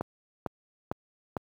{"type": "click train", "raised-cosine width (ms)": 1, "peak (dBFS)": -16, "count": 4, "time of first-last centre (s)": [0.01, 1.367], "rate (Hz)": 2.21, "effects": ["high-pass 80 Hz 12 dB/octave", "9-bit"]}